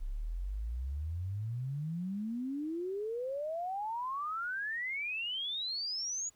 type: exponential sweep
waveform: sine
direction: up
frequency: 31.79 to 6920 Hz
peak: -34 dBFS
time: 0-6.3 s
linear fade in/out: 20 ms
effects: pink hiss -69 dBFS RMS until 6.35 s